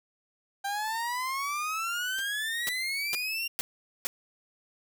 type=exponential sweep; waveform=30% pulse; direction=up; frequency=786 to 2794 Hz; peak=-27 dBFS; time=0.64-3.48 s; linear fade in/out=10 ms
type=noise with exponential decay; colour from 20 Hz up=white; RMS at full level=-35 dBFS; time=2.18-2.25 s; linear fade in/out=5 ms; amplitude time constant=15 ms
type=noise bursts; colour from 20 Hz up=white; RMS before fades=-31 dBFS; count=4; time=2.67-4.07 s; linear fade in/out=0 ms; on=20 ms; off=440 ms
effects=none